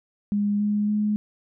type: tone with pitch steps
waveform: sine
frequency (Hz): 205 / 207.9 / 210.2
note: G#3 / G#3 / G#3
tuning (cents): -22 / +2 / +21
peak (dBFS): -20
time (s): 0.32-1.16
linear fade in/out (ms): 0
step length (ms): 280
effects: none